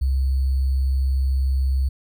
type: tone with sample-and-hold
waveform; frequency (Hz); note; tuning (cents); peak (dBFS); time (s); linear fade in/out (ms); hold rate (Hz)
sine; 66.5; C2; +29; -17; 0.01-1.89; 10; 4410
effects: none